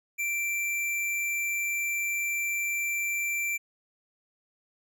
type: tone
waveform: square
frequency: 2349 Hz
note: D7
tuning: in tune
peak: -28 dBFS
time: 0.18-3.58 s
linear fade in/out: 20 ms
effects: none